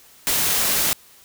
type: noise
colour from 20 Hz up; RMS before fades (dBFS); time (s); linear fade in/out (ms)
white; -20; 0.27-0.93; 0
effects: white hiss -50 dBFS RMS until 1.24 s